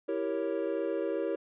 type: chord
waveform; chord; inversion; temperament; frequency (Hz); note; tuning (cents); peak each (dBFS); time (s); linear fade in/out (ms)
triangle; E diminished seventh; none; equal; 329.6 / 392 / 466.2 / 554.4; E4 / G4 / Bb4 / Db5; 0 / 0 / 0 / 0; -33; 0.08-1.36; 10
effects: resampled to 8000 Hz